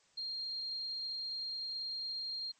sine tone, 4210 Hz, C8, 10 cents sharp, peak -37 dBFS, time 0.17-2.52 s, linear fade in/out 10 ms, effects white hiss -69 dBFS RMS until 2.59 s + MP3 32 kbps

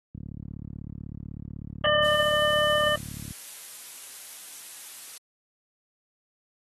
click train, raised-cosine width 5 ms, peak -24 dBFS, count 115, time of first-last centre 0.15-3.308 s, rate 36.1 Hz
harmonic tone, 600 Hz, D5, 37 cents sharp, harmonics 1 / 2 / 3 / 5, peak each -23 / -27 / -27 / -27 dBFS, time 1.84-2.96 s, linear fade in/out 5 ms
blue noise, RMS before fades -39 dBFS, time 2.04-5.18 s, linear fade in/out 5 ms
effects high-pass 80 Hz 12 dB/octave + AAC 32 kbps

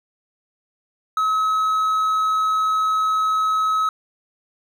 triangle tone, 1283 Hz, E6, 47 cents flat, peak -15 dBFS, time 1.17-3.89 s, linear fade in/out 2 ms, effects none

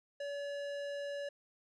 sine tone with tanh clipping, 570 Hz, C#5, 48 cents sharp, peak -40 dBFS, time 0.2-1.29 s, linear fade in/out 5 ms, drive 17 dB, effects none

